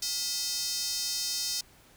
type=tone with high-pass filter; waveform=square; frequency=284 Hz; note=C#4; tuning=42 cents sharp; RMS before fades=-32 dBFS; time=0.02-1.61 s; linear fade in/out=5 ms; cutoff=5100 Hz; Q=3.1; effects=pink hiss -58 dBFS RMS until 1.96 s